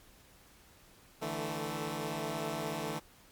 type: chord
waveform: 10% pulse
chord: D suspended second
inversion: none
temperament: equal with one note detuned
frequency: 148.28 / 164.81 / 220 Hz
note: D3 / E3 / A3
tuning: +17 / 0 / 0 cents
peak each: -31 dBFS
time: 1.21-3 s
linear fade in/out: 20 ms
effects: pink hiss -60 dBFS RMS until 3.31 s + MP3 96 kbps